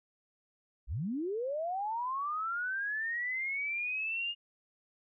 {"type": "linear sweep", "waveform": "sine", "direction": "up", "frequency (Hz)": [41.2, 2855], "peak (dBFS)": -32, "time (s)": [0.87, 4.35], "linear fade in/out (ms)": 50, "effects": []}